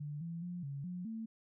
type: tone with pitch steps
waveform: sine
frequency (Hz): 147.2 / 167.6 / 176.7 / 139.8 / 179.2 / 223.4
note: D3 / E3 / F3 / C#3 / F3 / A3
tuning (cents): +4 / +29 / +21 / +15 / +45 / +27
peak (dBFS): -39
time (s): 0-1.26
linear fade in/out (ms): 10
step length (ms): 210
effects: none